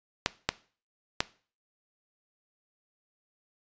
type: clicks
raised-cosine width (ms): 0.2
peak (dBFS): -6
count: 3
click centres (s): 0.261 / 0.49 / 1.205
effects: noise-tail reverb RT60 0.4 s tail -18 dB re dry + resampled to 16000 Hz